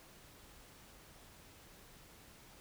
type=silence; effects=pink hiss -59 dBFS RMS until 2.6 s